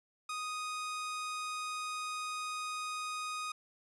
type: tone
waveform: sawtooth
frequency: 1244.5 Hz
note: D#6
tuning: in tune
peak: -33 dBFS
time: 0.29-3.52 s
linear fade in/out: 5 ms
effects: resampled to 24000 Hz